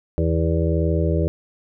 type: harmonic tone with a mistuned harmonic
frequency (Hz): 81.6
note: E2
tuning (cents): -17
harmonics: 1 / 2 / 4 / 5 / 6 / 7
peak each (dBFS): -20 / -23 / -26 / -27 / -28 / -28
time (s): 0.18-1.28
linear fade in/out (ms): 0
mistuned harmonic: 7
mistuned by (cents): +36
effects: none

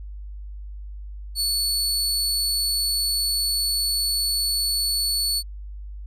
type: tone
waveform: sawtooth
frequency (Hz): 4435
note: C#8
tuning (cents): 0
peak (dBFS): -18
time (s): 1.35-5.43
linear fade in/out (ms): 50
effects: added 50 Hz sine -33 dBFS peak until 6.06 s + resampled to 32000 Hz

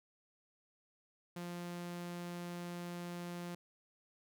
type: tone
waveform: sawtooth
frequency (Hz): 174.61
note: F3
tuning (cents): 0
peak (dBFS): -38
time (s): 1.36-3.55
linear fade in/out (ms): 5
effects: none

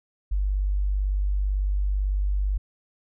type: tone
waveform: sine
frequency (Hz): 49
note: G1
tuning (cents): 0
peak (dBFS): -21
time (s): 0.31-2.58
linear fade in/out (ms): 10
effects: none

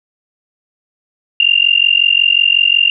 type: tone with amplitude modulation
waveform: sine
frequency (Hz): 2794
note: F7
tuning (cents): 0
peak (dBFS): -4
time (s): 1.4-2.9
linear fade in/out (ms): 2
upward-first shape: sine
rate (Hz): 45.5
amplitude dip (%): 95
effects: none

